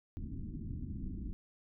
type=low-pass noise; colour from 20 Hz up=pink; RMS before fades=-41 dBFS; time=0.17-1.33 s; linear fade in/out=0 ms; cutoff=300 Hz; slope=48 dB/octave; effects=none